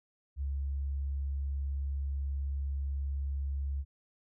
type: tone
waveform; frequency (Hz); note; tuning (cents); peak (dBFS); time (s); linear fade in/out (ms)
sine; 69.3; C#2; 0; -31; 0.36-3.85; 50
effects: none